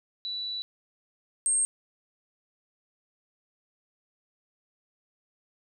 sine tone pair in turn, 3951 / 8484 Hz, B7 / C9, 0 / +23 cents, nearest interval octave + minor second, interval 1323 cents, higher second, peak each -31 / -22 dBFS, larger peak second, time 0.25-0.62 / 1.46-1.65 s, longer first, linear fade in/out 0 ms, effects none

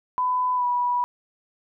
sine tone with pitch glide, 1002 to 977.4 Hz, B5 to B5, +25 to -18 cents, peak -20 dBFS, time 0.18-1.04 s, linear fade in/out 0 ms, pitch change -43 cents, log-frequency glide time 0.55-0.65 s, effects none

